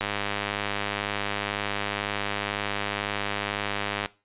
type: click train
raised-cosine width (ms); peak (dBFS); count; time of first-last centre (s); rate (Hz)
0.3; -11; 414; 0.01-4.059; 102
effects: noise-tail reverb RT60 0.3 s tail -19 dB re dry + resampled to 8000 Hz